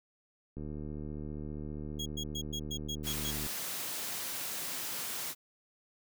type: click train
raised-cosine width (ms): 3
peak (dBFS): -29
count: 218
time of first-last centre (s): 0.57-3.463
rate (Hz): 75
type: tone bursts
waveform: 30% pulse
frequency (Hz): 3298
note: G#7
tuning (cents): -13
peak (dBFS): -33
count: 8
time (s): 1.99-3.312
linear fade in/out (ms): 10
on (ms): 69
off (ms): 110
type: high-pass noise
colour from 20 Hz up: white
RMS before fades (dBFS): -38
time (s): 3.03-5.35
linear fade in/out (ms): 50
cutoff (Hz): 100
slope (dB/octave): 24
effects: none